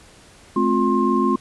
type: tone cluster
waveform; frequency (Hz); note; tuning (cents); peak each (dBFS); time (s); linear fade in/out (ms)
sine; 215.5 / 262.3 / 353.2 / 1062; A3 / C4 / F4 / C6; -36 / +4 / +20 / +25; -21; 0.56-1.36; 5
effects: pink hiss -48 dBFS RMS until 1.4 s + resampled to 24000 Hz